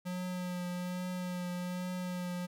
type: tone with vibrato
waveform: square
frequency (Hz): 180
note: F#3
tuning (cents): -47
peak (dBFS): -36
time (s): 0.05-2.47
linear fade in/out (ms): 20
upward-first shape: triangle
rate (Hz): 1.2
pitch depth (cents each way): 21
effects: none